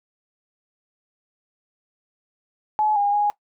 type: tone with pitch steps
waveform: sine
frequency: 853 / 813 / 827 Hz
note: G#5 / G#5 / G#5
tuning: +46 / -37 / -8 cents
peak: -17 dBFS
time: 2.79-3.3 s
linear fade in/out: 0 ms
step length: 170 ms
effects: noise-tail reverb RT60 0.1 s tail -19 dB re dry